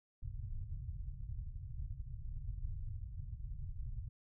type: low-pass noise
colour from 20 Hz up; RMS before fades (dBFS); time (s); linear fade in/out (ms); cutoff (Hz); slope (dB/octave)
pink; -43; 0.22-4.09; 10; 130; 48
effects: none